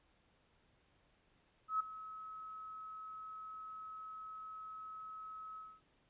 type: tone with ADSR envelope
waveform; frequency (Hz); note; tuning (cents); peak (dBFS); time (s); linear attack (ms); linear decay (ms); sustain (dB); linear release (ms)
sine; 1286; E6; -43; -30; 1.68-5.81; 120; 8; -16; 240
effects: pink hiss -73 dBFS RMS until 6.09 s + resampled to 8000 Hz